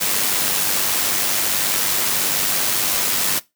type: noise with amplitude modulation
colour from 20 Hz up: white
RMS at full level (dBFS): -18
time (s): 0-3.4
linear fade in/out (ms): 20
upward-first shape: sine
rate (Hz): 98.4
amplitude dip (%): 35
effects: noise-tail reverb RT60 0.2 s tail -19 dB re dry + high-pass 100 Hz 12 dB/octave